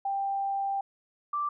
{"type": "tone pair in turn", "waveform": "sine", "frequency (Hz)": [789, 1172.6], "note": ["G5", "D6"], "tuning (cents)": [11, -3], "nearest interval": "perfect fifth", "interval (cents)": 686, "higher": "second", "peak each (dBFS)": -27, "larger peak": "neither", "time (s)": [[0.05, 0.81], [1.33, 1.49]], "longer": "first", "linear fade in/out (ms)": 5, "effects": []}